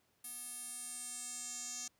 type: tone with band-pass filter sweep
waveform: square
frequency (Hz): 245.4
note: B3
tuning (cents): -11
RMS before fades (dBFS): -45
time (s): 0.24-1.88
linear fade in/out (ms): 5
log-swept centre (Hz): 11000 to 6600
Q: 5.1
effects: pink hiss -75 dBFS RMS until 1.99 s + high-pass 80 Hz 12 dB/octave